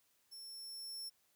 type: tone with level ramp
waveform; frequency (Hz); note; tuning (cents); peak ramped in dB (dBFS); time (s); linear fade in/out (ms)
sawtooth; 5400; E8; +41; -47 to -40; 0.31-1.1; 20
effects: white hiss -75 dBFS RMS until 1.35 s